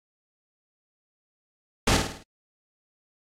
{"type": "noise with echo", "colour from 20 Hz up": "pink", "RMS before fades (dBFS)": -20, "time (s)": [1.87, 1.97], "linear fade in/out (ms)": 5, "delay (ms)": 52, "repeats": 5, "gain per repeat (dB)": -6, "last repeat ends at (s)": 2.23, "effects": ["low-pass 8000 Hz 12 dB/octave", "AAC 48 kbps"]}